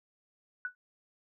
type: tone with exponential decay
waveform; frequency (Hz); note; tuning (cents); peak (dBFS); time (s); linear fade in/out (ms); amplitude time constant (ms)
sine; 1480; F#6; 0; -29; 0.65-0.75; 1; 20
effects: none